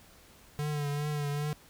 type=tone with vibrato; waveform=square; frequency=146.83 Hz; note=D3; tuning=in tune; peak=-31 dBFS; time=0.59-1.53 s; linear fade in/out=0 ms; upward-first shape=triangle; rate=2.5 Hz; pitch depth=45 cents each way; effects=pink hiss -57 dBFS RMS until 1.69 s